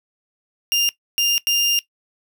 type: tone bursts at uneven times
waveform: 30% pulse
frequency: 2802 Hz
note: F7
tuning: 5 cents sharp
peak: -13 dBFS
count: 3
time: 0.72-0.89 / 1.18-1.38 / 1.47-1.79 s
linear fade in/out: 0 ms
effects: noise-tail reverb RT60 0.1 s tail -18 dB re dry